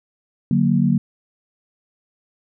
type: chord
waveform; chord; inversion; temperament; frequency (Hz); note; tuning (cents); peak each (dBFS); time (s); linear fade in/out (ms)
sine; D augmented; none; equal; 146.83 / 185 / 233.1; D3 / F#3 / A#3; 0 / 0 / 0; -19 / -18 / -18; 0.51-0.98; 2
effects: none